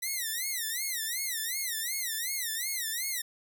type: tone with vibrato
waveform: 5% pulse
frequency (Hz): 1954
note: B6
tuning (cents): -19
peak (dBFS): -21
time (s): 0.02-3.22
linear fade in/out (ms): 10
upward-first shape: sine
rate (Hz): 2.7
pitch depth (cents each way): 190
effects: none